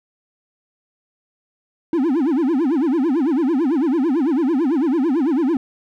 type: tone with vibrato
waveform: triangle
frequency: 294.5 Hz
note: D4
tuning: 5 cents sharp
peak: -13 dBFS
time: 1.93-5.57 s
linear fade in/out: 2 ms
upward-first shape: sine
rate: 9 Hz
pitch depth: 290 cents each way
effects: none